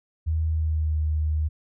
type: tone with pitch glide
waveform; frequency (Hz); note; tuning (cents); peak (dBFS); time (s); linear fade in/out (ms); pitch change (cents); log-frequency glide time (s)
sine; 79.6 to 77.07; D#2 to D#2; +40 to -16; -21; 0.26-1.49; 20; -56; 0.46-0.99
effects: none